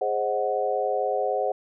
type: chord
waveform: sine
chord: Ab dominant seventh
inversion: none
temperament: equal with one note detuned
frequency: 415.3 / 526 / 622.3 / 740 Hz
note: Ab4 / C5 / Eb5 / Gb5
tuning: 0 / +9 / 0 / 0 cents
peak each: -29 / -27 / -30 / -27 dBFS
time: 0.01-1.52 s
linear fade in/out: 5 ms
effects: none